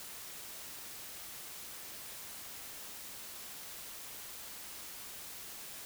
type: silence
effects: white hiss -47 dBFS RMS until 5.85 s